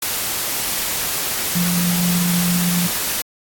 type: tone in noise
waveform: sine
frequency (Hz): 175.5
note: F3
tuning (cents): +9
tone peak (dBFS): -17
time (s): 1.55-2.87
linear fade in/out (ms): 5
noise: white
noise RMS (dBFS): -22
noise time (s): 0.02-3.22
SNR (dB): +2
effects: AAC 64 kbps